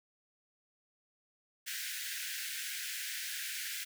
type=high-pass noise; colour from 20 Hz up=pink; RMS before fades=-40 dBFS; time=1.66-3.85 s; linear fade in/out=20 ms; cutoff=1500 Hz; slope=96 dB/octave; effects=none